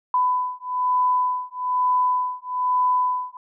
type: beating tone pair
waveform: sine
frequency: 1000 / 1001.1 Hz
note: B5 / B5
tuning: +21 / +23 cents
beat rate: 1.1 Hz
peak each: -22 dBFS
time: 0.14-3.37 s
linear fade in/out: 2 ms
effects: none